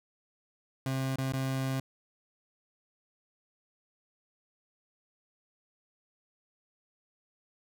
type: tone with dropouts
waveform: 30% pulse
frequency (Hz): 132.9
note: C3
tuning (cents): +27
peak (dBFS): -27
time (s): 0.86-1.8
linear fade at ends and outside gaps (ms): 2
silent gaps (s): 1.159-1.184 / 1.322-1.335
effects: none